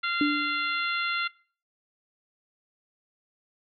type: harmonic tone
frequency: 691 Hz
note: F5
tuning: 19 cents flat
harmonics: 2 / 3 / 4 / 5 / 6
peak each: -28 / -32 / -34 / -36 / -38 dBFS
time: 0.03-1.28 s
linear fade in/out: 10 ms
type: tone with exponential decay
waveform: sine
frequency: 293.1 Hz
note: D4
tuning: 3 cents flat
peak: -19 dBFS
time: 0.21-0.86 s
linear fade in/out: 2 ms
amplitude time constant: 140 ms
effects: noise-tail reverb RT60 0.4 s tail -21 dB re dry